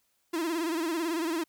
45% pulse tone with vibrato, 329.6 Hz, E4, in tune, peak -28 dBFS, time 0.33-1.44 s, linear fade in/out 10 ms, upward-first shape sine, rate 18 Hz, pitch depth 100 cents each way, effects white hiss -73 dBFS RMS until 1.48 s

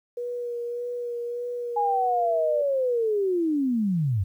sine tone with vibrato, 480.8 Hz, B4, 46 cents flat, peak -28 dBFS, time 0.17-2.62 s, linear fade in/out 5 ms, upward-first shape sine, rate 1.7 Hz, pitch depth 21 cents each way
sine linear sweep, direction down, 836 to 87.6 Hz, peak -21 dBFS, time 1.76-4.24 s, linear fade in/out 10 ms
effects 10-bit

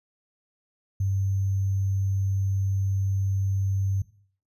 sine tone with sample-and-hold, 97.2 Hz, G2, 14 cents flat, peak -22 dBFS, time 1-4.02 s, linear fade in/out 5 ms, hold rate 6300 Hz, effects noise-tail reverb RT60 0.5 s tail -18 dB re dry + resampled to 32000 Hz

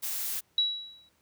blue noise, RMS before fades -33 dBFS, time 0.02-0.41 s, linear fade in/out 20 ms
sine tone with exponential decay, 3900 Hz, B7, 23 cents flat, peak -20 dBFS, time 0.58-1.09 s, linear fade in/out 2 ms, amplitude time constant 110 ms
effects pink hiss -69 dBFS RMS until 1.21 s + high-pass 60 Hz 12 dB/octave

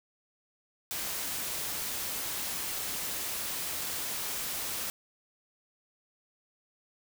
white noise, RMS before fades -35 dBFS, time 0.91-4.9 s, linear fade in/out 0 ms, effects none

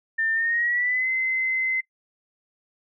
sine tone with pitch glide, 1800 to 2056 Hz, A6 to C7, +39 to -31 cents, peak -21 dBFS, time 0.18-1.81 s, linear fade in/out 10 ms, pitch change +230 cents, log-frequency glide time 0.34-1.09 s, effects noise-tail reverb RT60 0.1 s tail -22 dB re dry

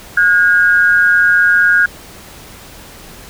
sine tone pair together, 1445 / 1625.1 Hz, F#6 / G#6, -41 / -38 cents, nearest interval major second, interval 203 cents, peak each -10 dBFS, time 0.17-1.86 s, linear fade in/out 5 ms, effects pink hiss -36 dBFS RMS until 3.29 s

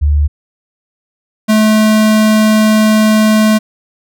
sine / square tone pair in turn, 73.42 / 216 Hz, D2 / A3, 0 / -32 cents, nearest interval octave + perfect fifth, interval 1868 cents, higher second, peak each -7 dBFS, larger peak neither, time 0.01-0.28 / 1.48-3.59 s, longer second, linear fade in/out 20 ms, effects none

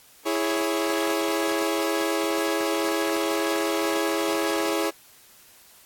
sawtooth chord, C# minor, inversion first, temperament equal, 329.6 / 415.3 / 554.4 Hz, E4 / G#4 / C#5, 0 / 0 / 0 cents, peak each -22 / -24 / -25 dBFS, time 0.25-4.91 s, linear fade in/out 20 ms, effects white hiss -53 dBFS RMS until 5.85 s + AAC 64 kbps

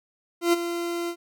40% pulse tone with ADSR envelope, 343.1 Hz, F4, 31 cents flat, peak -15 dBFS, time 0.41-1.16 s, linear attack 120 ms, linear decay 21 ms, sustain -11 dB, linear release 72 ms, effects none

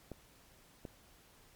clicks, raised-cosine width 2 ms, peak -30 dBFS, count 2, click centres 0.117 / 0.852 s, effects pink hiss -63 dBFS RMS until 1.55 s + MP3 96 kbps

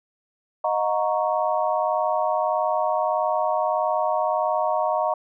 sine chord, D# minor seventh, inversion none, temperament equal with one note detuned, 622.3 / 723.9 / 932.3 / 1108.7 Hz, D#5 / F#5 / A#5 / C#6, 0 / -38 / 0 / 0 cents, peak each -24 / -25 / -26 / -28 dBFS, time 0.64-5.14 s, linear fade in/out 5 ms, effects none

